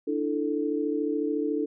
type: chord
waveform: sine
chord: D suspended second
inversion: none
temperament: equal with one note detuned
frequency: 295.7 / 329.6 / 440 Hz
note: D4 / E4 / A4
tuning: +12 / 0 / 0 cents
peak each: -28 / -31 / -29 dBFS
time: 0.07-1.66 s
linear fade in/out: 10 ms
effects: none